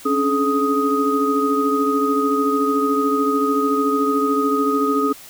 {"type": "tone cluster", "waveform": "sine", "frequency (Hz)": [275.3, 288.9, 427.4, 1249], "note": ["C#4", "D4", "G#4", "D#6"], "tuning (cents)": [-12, -28, 50, 6], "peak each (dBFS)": [-20, -26, -21, -20], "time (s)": [0.05, 5.13], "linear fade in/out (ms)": 10, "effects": ["white hiss -41 dBFS RMS until 5.29 s"]}